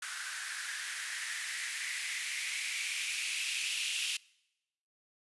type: noise with band-pass filter sweep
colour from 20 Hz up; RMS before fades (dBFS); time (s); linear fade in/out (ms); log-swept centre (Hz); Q
violet; -37; 0.02-4.17; 5; 1500 to 2800; 4.7
effects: noise-tail reverb RT60 0.9 s tail -24 dB re dry + resampled to 24000 Hz